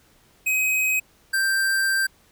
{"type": "tone pair in turn", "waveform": "square", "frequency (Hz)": [2529, 1573.1], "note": ["D#7", "G6"], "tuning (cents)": [28, 6], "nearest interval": "minor sixth", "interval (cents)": 822, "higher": "first", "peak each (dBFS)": -20, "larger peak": "neither", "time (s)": [[0.46, 1], [1.33, 2.07]], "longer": "second", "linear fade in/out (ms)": 10, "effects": ["pink hiss -58 dBFS RMS until 2.31 s"]}